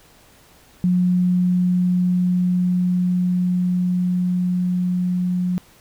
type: tone with level ramp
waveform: sine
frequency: 180 Hz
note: F#3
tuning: 47 cents flat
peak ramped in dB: -14 to -18 dBFS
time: 0.84-5.58 s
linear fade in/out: 0 ms
effects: pink hiss -51 dBFS RMS until 5.8 s